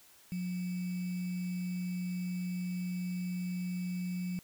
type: tone with sample-and-hold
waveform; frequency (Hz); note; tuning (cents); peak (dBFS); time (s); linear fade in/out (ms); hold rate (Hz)
sine; 180; F#3; -47; -33; 0.32-4.39; 0; 2450
effects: white hiss -60 dBFS RMS until 4.43 s